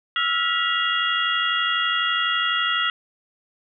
sine tone cluster, 1319 / 1411 / 1944 / 2814 / 3322 Hz, E6 / F6 / B6 / F7 / G#7, +1 / +17 / -28 / +12 / 0 cents, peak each -26 dBFS, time 0.16-2.9 s, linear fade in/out 2 ms, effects none

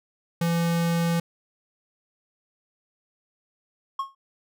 square tone, 168.8 Hz, E3, 41 cents sharp, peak -22 dBFS, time 0.41-1.2 s, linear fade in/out 5 ms
triangle tone with exponential decay, 1087 Hz, C#6, 34 cents flat, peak -20 dBFS, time 3.99-4.15 s, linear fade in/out 5 ms, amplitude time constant 33 ms
effects none

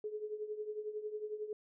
sine tone with tremolo, 425 Hz, G#4, 40 cents sharp, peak -35 dBFS, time 0.04-1.53 s, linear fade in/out 2 ms, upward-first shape triangle, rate 11 Hz, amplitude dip 80%, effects none

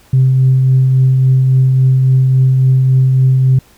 sine tone with tremolo, 130.81 Hz, C3, in tune, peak -4 dBFS, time 0.13-3.59 s, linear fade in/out 5 ms, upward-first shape triangle, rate 3.6 Hz, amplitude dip 30%, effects tanh soft clip ceiling -2 dBFS + pink hiss -47 dBFS RMS until 3.77 s

